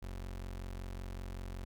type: tone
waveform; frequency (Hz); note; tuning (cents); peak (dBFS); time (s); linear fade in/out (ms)
30% pulse; 45.29; F#1; -36; -38; 0.02-1.65; 10
effects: none